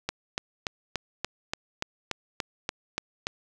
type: click train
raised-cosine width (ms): 0.2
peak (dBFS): -11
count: 12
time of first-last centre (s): 0.09-3.269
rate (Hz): 3.46
effects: none